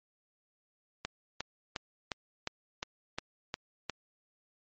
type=click train; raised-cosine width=0.2 ms; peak=-16 dBFS; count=9; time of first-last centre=1.05-3.897 s; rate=2.81 Hz; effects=low-pass 7000 Hz 12 dB/octave + MP3 32 kbps